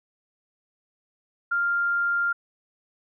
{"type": "tone", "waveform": "sine", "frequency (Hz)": 1396.9, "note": "F6", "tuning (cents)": 0, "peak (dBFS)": -21, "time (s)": [1.51, 2.33], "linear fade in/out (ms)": 10, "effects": []}